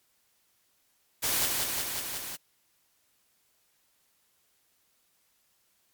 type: noise with echo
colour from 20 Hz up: white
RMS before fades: -28 dBFS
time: 1.22-1.47 s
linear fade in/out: 20 ms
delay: 180 ms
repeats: 5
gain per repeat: -2 dB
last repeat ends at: 2.37 s
effects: white hiss -70 dBFS RMS until 5.93 s + MP3 96 kbps